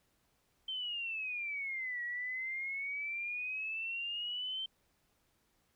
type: exponential two-way sweep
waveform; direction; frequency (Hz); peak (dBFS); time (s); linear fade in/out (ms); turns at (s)
sine; down then up; 3126 to 1912 to 3126; -36; 0.68-4.66; 5; 2.03
effects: pink hiss -75 dBFS RMS until 5.75 s